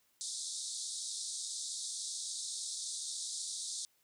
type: band-pass noise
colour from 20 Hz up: white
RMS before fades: -41 dBFS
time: 0.21-3.85 s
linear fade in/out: 0 ms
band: 3600 to 9500 Hz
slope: 96 dB/octave
effects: white hiss -73 dBFS RMS until 4.03 s